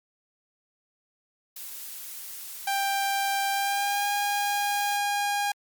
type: noise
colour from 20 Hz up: blue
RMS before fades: -39 dBFS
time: 1.56-4.97 s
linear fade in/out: 5 ms
type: tone with pitch glide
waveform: sawtooth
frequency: 790 to 814.1 Hz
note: G5 to G#5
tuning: +13 to -35 cents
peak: -21 dBFS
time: 2.67-5.52 s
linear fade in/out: 5 ms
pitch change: +52 cents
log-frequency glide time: 3.51-4.08 s
effects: Opus 48 kbps